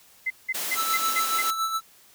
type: tone bursts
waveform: sine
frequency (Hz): 2057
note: C7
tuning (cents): -30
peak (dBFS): -23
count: 6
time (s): 0.26-1.424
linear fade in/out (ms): 10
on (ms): 44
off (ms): 180
type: high-pass noise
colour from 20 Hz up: white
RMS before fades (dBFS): -30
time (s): 0.54-1.51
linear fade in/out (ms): 10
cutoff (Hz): 220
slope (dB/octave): 24
type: tone with tremolo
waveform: square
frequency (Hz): 1318.5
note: E6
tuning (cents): 0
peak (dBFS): -23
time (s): 0.75-1.81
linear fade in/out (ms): 50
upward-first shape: sine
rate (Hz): 7.1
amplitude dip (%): 55
effects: white hiss -55 dBFS RMS until 2.14 s